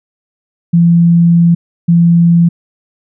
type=tone pair in turn; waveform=sine; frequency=170 / 170 Hz; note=F3 / F3; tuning=-46 / -46 cents; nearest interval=unison; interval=0 cents; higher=neither; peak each=-4 dBFS; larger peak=neither; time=0.73-1.55 / 1.88-2.49 s; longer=first; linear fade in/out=10 ms; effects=none